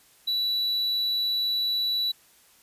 triangle tone, 3942 Hz, B7, 4 cents flat, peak -22 dBFS, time 0.27-2.12 s, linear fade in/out 10 ms, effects white hiss -58 dBFS RMS until 2.62 s + resampled to 32000 Hz

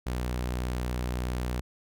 sawtooth tone, 61.6 Hz, B1, 4 cents flat, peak -25 dBFS, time 0.06-1.61 s, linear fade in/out 10 ms, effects none

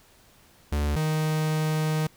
45% pulse tone pair in turn, 73.42 / 155.57 Hz, D2 / D#3, 0 / 0 cents, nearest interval octave + minor second, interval 1300 cents, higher second, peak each -23 dBFS, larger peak neither, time 0.72-0.96 / 0.96-2.07 s, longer second, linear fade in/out 5 ms, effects pink hiss -57 dBFS RMS until 2.16 s

